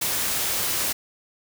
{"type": "noise", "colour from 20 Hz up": "white", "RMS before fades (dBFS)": -25, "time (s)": [0.01, 0.93], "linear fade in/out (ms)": 10, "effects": []}